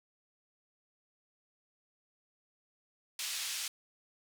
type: band-pass noise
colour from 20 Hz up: pink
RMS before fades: -38 dBFS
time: 3.19-3.68 s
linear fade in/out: 2 ms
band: 3000 to 9700 Hz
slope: 12 dB/octave
effects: none